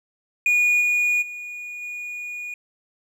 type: tone with level steps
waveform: triangle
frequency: 2449 Hz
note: D#7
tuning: 28 cents flat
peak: -14 / -16 / -30 / -28 dBFS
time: 0.46-2.54 s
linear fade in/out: 2 ms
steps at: 0.8 / 1.21 / 1.81 s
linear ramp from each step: 20 ms
effects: none